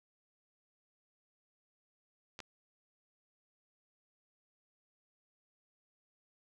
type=clicks; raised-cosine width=0.2 ms; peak=-28 dBFS; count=2; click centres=2.391 / 2.403 s; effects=none